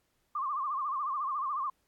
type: tone with vibrato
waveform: sine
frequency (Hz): 1129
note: C#6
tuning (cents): +31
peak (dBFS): -30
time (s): 0.35-1.7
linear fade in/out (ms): 5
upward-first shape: sine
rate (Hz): 14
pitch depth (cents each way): 130
effects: pink hiss -75 dBFS RMS until 1.87 s + AAC 64 kbps